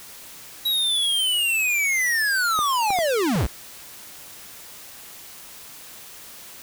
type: linear sweep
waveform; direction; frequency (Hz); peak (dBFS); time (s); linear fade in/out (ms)
square; down; 3883 to 36.71; -20; 0.65-3.47; 10
type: clicks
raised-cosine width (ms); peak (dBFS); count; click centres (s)
1; -16; 5; 2.59 / 2.905 / 2.988 / 3.357 / 3.409
effects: white hiss -42 dBFS RMS until 6.62 s